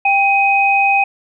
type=tone pair together; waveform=sine; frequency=791.2 / 2512 Hz; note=G5 / D#7; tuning=+16 / +16 cents; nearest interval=octave + minor sixth; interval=2000 cents; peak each=-13 dBFS; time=0.05-1.04 s; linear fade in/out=5 ms; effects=none